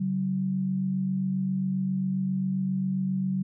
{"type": "tone pair together", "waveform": "sine", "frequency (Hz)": [141.74, 189.2], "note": ["C#3", "F#3"], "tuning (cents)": [39, 39], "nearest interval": "perfect fourth", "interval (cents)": 500, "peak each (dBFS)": [-33, -25], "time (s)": [0, 3.43], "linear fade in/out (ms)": 10, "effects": []}